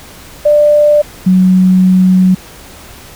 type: tone pair in turn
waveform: sine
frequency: 593 / 185.33 Hz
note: D5 / F#3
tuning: +17 / +3 cents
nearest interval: octave + minor sixth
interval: 2014 cents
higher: first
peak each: -4 dBFS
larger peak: neither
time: 0.45-1.02 / 1.26-2.35 s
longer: second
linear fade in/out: 10 ms
effects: pink hiss -34 dBFS RMS until 3.15 s